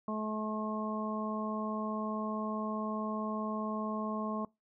harmonic tone, 215.3 Hz, A3, 37 cents flat, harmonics 1 / 2 / 3 / 4 / 5, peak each -35 / -43 / -41 / -47 / -39 dBFS, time 0.08-4.45 s, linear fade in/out 2 ms, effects noise-tail reverb RT60 0.2 s tail -23 dB re dry

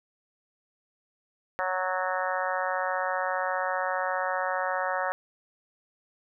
harmonic tone with a mistuned harmonic, 185 Hz, F#3, in tune, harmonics 3 / 4 / 5 / 6 / 7 / 8 / 9 / 10, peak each -32 / -33 / -34 / -35 / -35 / -36 / -37 / -37 dBFS, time 1.59-5.12 s, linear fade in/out 0 ms, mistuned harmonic 10, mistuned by -22 cents, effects none

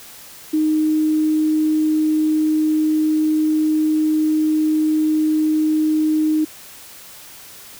sine tone, 309.8 Hz, D#4, 7 cents flat, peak -14 dBFS, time 0.53-6.45 s, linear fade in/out 10 ms, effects white hiss -40 dBFS RMS until 7.79 s

